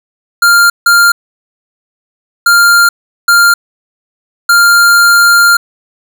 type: tone bursts at uneven times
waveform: square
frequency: 1398 Hz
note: F6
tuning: 1 cent sharp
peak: -4 dBFS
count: 5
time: 0.42-0.7 / 0.86-1.12 / 2.46-2.89 / 3.28-3.54 / 4.49-5.57 s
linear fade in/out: 5 ms
effects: none